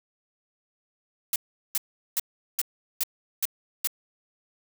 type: noise bursts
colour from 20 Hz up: blue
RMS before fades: -25 dBFS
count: 7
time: 1.33-3.873 s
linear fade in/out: 2 ms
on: 29 ms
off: 390 ms
effects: none